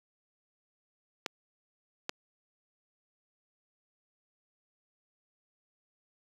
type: clicks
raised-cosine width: 0.2 ms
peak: -15 dBFS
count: 2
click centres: 1.262 / 2.094 s
effects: high-pass 100 Hz 12 dB/octave + 7-bit